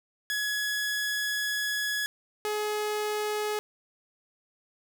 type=tone pair in turn; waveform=sawtooth; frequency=1685 / 422.2 Hz; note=G#6 / G#4; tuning=+25 / +29 cents; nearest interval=2 octaves; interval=2396 cents; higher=first; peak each=-24 dBFS; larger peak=neither; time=0.3-2.06 / 2.45-3.59 s; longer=first; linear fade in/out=0 ms; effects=none